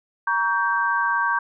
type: chord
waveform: sine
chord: G diminished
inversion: first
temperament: just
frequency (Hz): 940.8 / 1128.9 / 1568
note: Bb5 / Db6 / G6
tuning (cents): +16 / +31 / 0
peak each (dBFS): -24 / -24 / -22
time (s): 0.27-1.39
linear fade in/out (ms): 5
effects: none